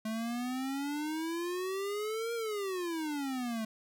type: exponential two-way sweep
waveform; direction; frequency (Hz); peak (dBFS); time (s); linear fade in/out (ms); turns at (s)
square; up then down; 216.6 to 470.5 to 216.6; -34; 0.05-3.65; 5; 2.34
effects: none